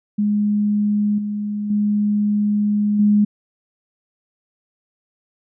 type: tone with level steps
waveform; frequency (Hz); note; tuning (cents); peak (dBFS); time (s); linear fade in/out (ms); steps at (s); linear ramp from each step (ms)
sine; 207.7; G#3; 0; -15 / -21 / -15 / -11; 0.18-3.25; 10; 1.18 / 1.7 / 2.99; 5
effects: none